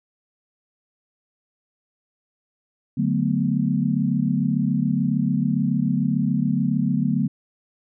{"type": "chord", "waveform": "sine", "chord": "B minor seventh", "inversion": "first", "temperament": "equal", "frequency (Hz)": [146.83, 185, 220, 246.9], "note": ["D3", "F#3", "A3", "B3"], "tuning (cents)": [0, 0, 0, 0], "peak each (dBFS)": -24, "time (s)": [2.97, 7.28], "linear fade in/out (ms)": 10, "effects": []}